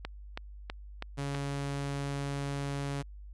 click train, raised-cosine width 0.3 ms, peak -20 dBFS, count 5, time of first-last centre 0.05-1.349 s, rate 3.08 Hz
sawtooth tone, 140.5 Hz, C#3, 24 cents sharp, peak -29 dBFS, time 1.17-3.03 s, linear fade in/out 20 ms
effects added 50 Hz sine -44 dBFS peak until 3.33 s + resampled to 24000 Hz

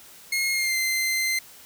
sawtooth tone with pitch glide, 2153 to 2077 Hz, C7 to C7, +49 to -13 cents, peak -19 dBFS, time 0.32-1.39 s, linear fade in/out 5 ms, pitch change -62 cents, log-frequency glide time 0.52-0.77 s, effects white hiss -48 dBFS RMS until 1.65 s

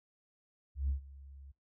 sine tone with ADSR envelope, 68.7 Hz, C#2, 15 cents flat, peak -27 dBFS, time 0.75-1.52 s, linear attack 140 ms, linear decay 110 ms, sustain -22 dB, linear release 13 ms, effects noise-tail reverb RT60 0.2 s tail -25 dB re dry + tanh soft clip ceiling -26 dBFS

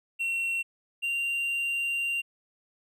triangle tone pair in turn, 2726 / 2772 Hz, F7 / F7, -43 / -14 cents, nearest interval unison, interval 29 cents, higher second, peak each -25 dBFS, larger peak neither, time 0.19-0.63 / 1.02-2.22 s, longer second, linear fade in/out 20 ms, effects none

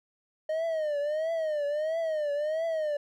triangle tone with vibrato, 617 Hz, D#5, 15 cents flat, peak -25 dBFS, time 0.49-2.97 s, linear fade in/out 5 ms, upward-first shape triangle, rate 1.5 Hz, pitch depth 140 cents each way, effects none

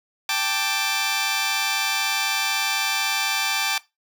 10% pulse chord, G suspended second, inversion none, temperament just, 784 / 882 / 1176 Hz, G5 / A5 / D6, 0 / +4 / +2 cents, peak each -19 dBFS, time 0.29-3.78 s, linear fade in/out 2 ms, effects noise-tail reverb RT60 0.2 s tail -18 dB re dry

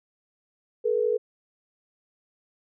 sine tone pair together, 430 / 482.7 Hz, A4 / B4, -40 / -40 cents, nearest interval major second, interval 200 cents, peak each -24 dBFS, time 0.84-1.18 s, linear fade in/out 20 ms, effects none

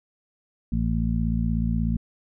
harmonic tone, 56.5 Hz, A1, 47 cents sharp, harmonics 1 / 2 / 3 / 4, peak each -25 / -29 / -27 / -27 dBFS, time 0.72-1.97 s, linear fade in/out 5 ms, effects none

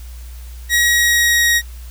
sawtooth tone with pitch glide, 1902 to 1887.8 Hz, A#6 to A#6, +34 to +21 cents, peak -8 dBFS, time 0.69-1.62 s, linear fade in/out 50 ms, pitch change -13 cents, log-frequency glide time 0.84-1.5 s, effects added 60 Hz sine -30 dBFS peak until 1.9 s + white hiss -45 dBFS RMS until 1.9 s

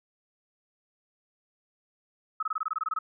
sine tone bursts, 1283 Hz, E6, 47 cents flat, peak -26 dBFS, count 12, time 2.4-2.989 s, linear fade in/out 5 ms, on 28 ms, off 23 ms, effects none

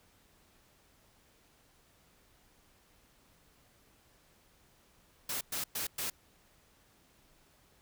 white noise bursts, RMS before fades -36 dBFS, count 4, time 5.29-6.1 s, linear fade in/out 5 ms, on 120 ms, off 110 ms, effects pink hiss -66 dBFS RMS until 7.81 s

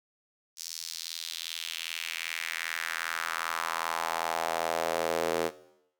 square tone with high-pass filter sweep, 41.28 Hz, E1, 3 cents sharp, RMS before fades -33 dBFS, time 0.56-5.51 s, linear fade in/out 50 ms, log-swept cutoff 5600 to 420 Hz, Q 2.4, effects noise-tail reverb RT60 0.8 s tail -18 dB re dry

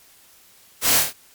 white noise with echo, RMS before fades -19 dBFS, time 0.81-1.03 s, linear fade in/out 50 ms, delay 26 ms, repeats 4, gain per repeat -3 dB, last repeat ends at 1.134 s, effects white hiss -52 dBFS RMS until 1.34 s + MP3 96 kbps

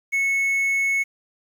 triangle tone, 2200 Hz, C#7, 14 cents flat, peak -17 dBFS, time 0.12-1.04 s, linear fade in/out 20 ms, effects 8-bit

